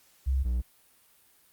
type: tone pair in turn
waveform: sine / triangle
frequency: 66.3 / 60.9 Hz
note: C2 / B1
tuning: +23 / -24 cents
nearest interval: minor second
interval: 147 cents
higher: first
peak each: -23 dBFS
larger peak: neither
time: 0.26-0.44 / 0.44-0.62 s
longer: neither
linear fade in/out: 20 ms
effects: white hiss -62 dBFS RMS until 1.52 s + Opus 48 kbps